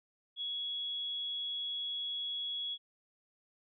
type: tone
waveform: sine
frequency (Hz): 3350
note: G#7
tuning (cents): +14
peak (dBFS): -35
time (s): 0.36-2.78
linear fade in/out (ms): 50
effects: none